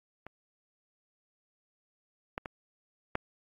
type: clicks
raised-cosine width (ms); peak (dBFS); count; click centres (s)
0.5; -28 / -19 / -22 / -14; 4; 0.266 / 2.379 / 2.458 / 3.154
effects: AAC 64 kbps